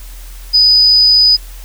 sine tone, 4978 Hz, D#8, in tune, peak -5 dBFS, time 0.53-1.37 s, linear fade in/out 20 ms, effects added 42 Hz sine -28 dBFS peak until 1.64 s + white hiss -39 dBFS RMS until 1.64 s

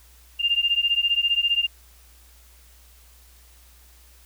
sine beating tone pair, 2794 / 2809 Hz, F7 / F7, 0 / +9 cents, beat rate 15 Hz, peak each -22 dBFS, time 0.39-1.67 s, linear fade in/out 20 ms, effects added 60 Hz sine -51 dBFS peak until 4.25 s + white hiss -55 dBFS RMS until 4.25 s

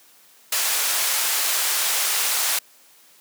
white band-pass noise, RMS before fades -22 dBFS, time 0.52-2.59 s, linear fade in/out 5 ms, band 690 to 15000 Hz, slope 12 dB/octave, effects white hiss -53 dBFS RMS until 3.2 s + high-pass 200 Hz 12 dB/octave

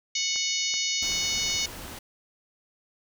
harmonic tone, 737 Hz, F#5, 7 cents flat, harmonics 3 / 4 / 5 / 6 / 7 / 8 / 9, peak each -33 / -33 / -33 / -33 / -33 / -33 / -33 dBFS, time 0.15-1.66 s, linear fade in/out 5 ms
click train, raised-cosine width 0.5 ms, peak -28 dBFS, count 5, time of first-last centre 0.36-1.881 s, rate 2.63 Hz
pink noise, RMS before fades -40 dBFS, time 1.02-1.99 s, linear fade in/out 5 ms
effects none

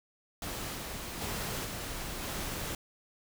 pink noise with level steps, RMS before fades -38 / -40 / -36 / -39 / -37 dBFS, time 0.42-2.75 s, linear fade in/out 2 ms, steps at 0.74 / 1.2 / 1.64 / 2.21 s, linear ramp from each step 20 ms, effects none

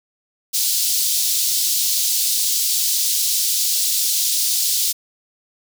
pink high-pass noise, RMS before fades -19 dBFS, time 0.53-4.93 s, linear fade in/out 20 ms, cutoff 4100 Hz, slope 24 dB/octave, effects none

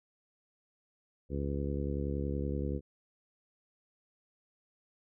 harmonic tone, 70.6 Hz, C#2, 32 cents sharp, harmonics 1 / 2 / 3 / 4 / 5 / 6 / 7, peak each -35 / -38 / -40 / -41 / -42 / -43 / -43 dBFS, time 1.29-2.81 s, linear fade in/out 50 ms, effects none

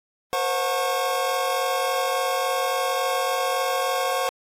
square tone cluster, 484.5 / 528 / 729 / 897 / 1097 Hz, B4 / C5 / F#5 / A5 / C#6, -33 / +16 / -26 / +33 / -18 cents, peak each -33 / -27 / -28 / -35 / -28 dBFS, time 0.33-4.29 s, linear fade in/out 0 ms, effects AAC 48 kbps

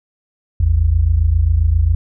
sine tone pair together, 54.93 / 82.41 Hz, A1 / E2, -2 / 0 cents, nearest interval perfect fifth, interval 702 cents, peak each -15 / -12 dBFS, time 0.6-1.95 s, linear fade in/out 5 ms, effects none

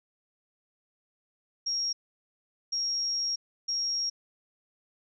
sine tone bursts at uneven times, 5588 Hz, F8, in tune, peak -27 dBFS, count 3, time 1.66-1.93 / 2.72-3.36 / 3.68-4.1 s, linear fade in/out 10 ms, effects none

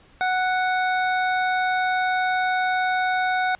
25% pulse tone, 740 Hz, F#5, in tune, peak -16 dBFS, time 0.21-3.55 s, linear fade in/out 0 ms, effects pink hiss -54 dBFS RMS until 3.59 s + resampled to 8000 Hz

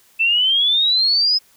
sine exponential sweep, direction up, 2637 to 5130 Hz, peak -13 dBFS, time 0.19-1.39 s, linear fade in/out 20 ms, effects white hiss -54 dBFS RMS until 1.56 s

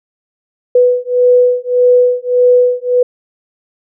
sine beating tone pair, 493.9 / 495.6 Hz, B4 / B4, 0 / +6 cents, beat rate 1.7 Hz, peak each -10 dBFS, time 0.75-3.03 s, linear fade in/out 5 ms, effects none

